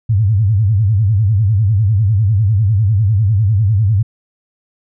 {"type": "tone with vibrato", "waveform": "sine", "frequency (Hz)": 103.83, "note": "G#2", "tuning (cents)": 0, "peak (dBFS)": -9, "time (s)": [0.09, 4.03], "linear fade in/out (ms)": 10, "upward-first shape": "sine", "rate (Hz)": 10, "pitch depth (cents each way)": 190, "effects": []}